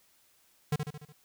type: tone with echo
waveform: square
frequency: 149.3 Hz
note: D3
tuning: 29 cents sharp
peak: -26 dBFS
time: 0.72-0.76 s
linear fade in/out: 5 ms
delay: 73 ms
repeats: 5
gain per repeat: -5 dB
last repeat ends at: 1.125 s
effects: white hiss -66 dBFS RMS until 1.24 s